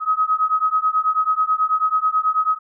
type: beating tone pair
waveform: sine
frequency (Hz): 1264 / 1273.2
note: D#6 / D#6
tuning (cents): +27 / +39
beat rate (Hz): 9.2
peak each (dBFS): -19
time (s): 0-2.59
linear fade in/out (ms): 50
effects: none